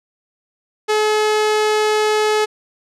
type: tone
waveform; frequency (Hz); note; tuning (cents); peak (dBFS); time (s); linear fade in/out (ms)
sawtooth; 427.3; G#4; +49; -10; 0.88-2.46; 20
effects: low-pass 8000 Hz 12 dB/octave